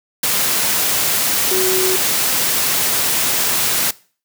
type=tone in noise; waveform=sine; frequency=373.6 Hz; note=F#4; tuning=17 cents sharp; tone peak=-17 dBFS; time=1.51-1.96 s; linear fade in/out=5 ms; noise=white; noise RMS=-17 dBFS; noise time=0.23-3.91 s; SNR=-3 dB; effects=noise-tail reverb RT60 0.4 s tail -21 dB re dry + high-pass 100 Hz 12 dB/octave